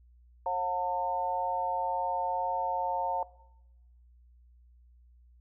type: harmonic tone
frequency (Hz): 180.1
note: F#3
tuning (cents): -46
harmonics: 3 / 4 / 5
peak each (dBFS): -35 / -33 / -30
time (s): 0.46-3.23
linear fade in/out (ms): 2
effects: noise-tail reverb RT60 0.9 s tail -20 dB re dry + added 60 Hz sine -56 dBFS peak until 5.4 s